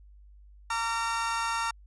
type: tone cluster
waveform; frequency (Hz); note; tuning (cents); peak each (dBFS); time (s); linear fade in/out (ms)
35% pulse; 919 / 1156 / 1370; A#5 / D6 / F6; -25 / -28 / -34; -29 / -35 / -30; 0.7-1.71; 5
effects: added 50 Hz sine -50 dBFS peak until 1.86 s + resampled to 22050 Hz